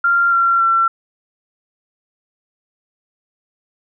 sine tone with pitch steps, 1388 / 1368.9 / 1350 Hz, F6 / F6 / E6, -11 / -35 / +41 cents, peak -11 dBFS, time 0.04-0.88 s, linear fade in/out 5 ms, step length 280 ms, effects none

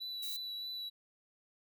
triangle tone with vibrato, 3951 Hz, B7, in tune, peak -38 dBFS, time 0-0.9 s, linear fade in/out 20 ms, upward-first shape triangle, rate 3.2 Hz, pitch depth 18 cents each way
violet noise, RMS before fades -43 dBFS, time 0.22-0.37 s, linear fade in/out 10 ms
effects none

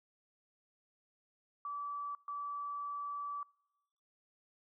sine tone bursts at uneven times, 1154 Hz, D6, 31 cents flat, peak -38 dBFS, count 2, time 1.65-2.15 / 2.28-3.43 s, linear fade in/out 2 ms, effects noise-tail reverb RT60 1.0 s tail -26 dB re dry

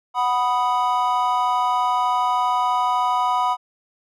triangle chord, B major, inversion second, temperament equal, 740 / 987.8 / 1244.5 Hz, F#5 / B5 / D#6, 0 / 0 / 0 cents, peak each -21 / -18 / -23 dBFS, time 0.14-3.57 s, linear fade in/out 50 ms, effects none

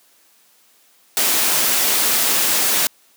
white noise, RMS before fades -17 dBFS, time 1.17-2.87 s, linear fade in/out 0 ms, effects white hiss -55 dBFS RMS until 3.16 s + high-pass 200 Hz 12 dB/octave

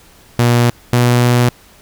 sawtooth tone pair in turn, 120 / 121.82 Hz, B2 / B2, -49 / -23 cents, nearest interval unison, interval 26 cents, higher second, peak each -5 dBFS, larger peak neither, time 0.39-0.7 / 0.93-1.49 s, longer second, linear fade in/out 0 ms, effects pink hiss -45 dBFS RMS until 1.81 s

